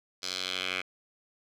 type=tone with band-pass filter sweep; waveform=10% pulse; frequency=92.5 Hz; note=F#2; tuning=in tune; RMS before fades=-34 dBFS; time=0.22-0.82 s; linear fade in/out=20 ms; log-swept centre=4900 to 2400 Hz; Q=2.5; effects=none